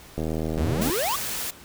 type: click train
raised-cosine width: 2 ms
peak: -15 dBFS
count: 58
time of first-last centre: 0.18-0.898 s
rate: 79.4 Hz
type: exponential sweep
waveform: square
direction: up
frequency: 58.27 to 1205 Hz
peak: -25 dBFS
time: 0.57-1.16 s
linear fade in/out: 5 ms
type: noise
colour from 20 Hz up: white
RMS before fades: -30 dBFS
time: 0.81-1.51 s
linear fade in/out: 10 ms
effects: pink hiss -47 dBFS RMS until 1.64 s